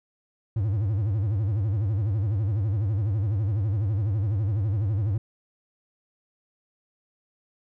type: tone with vibrato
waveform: triangle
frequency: 103.2 Hz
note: G#2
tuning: 10 cents flat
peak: -20 dBFS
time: 0.56-5.18 s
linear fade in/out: 5 ms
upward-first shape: sine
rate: 12 Hz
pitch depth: 180 cents each way
effects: none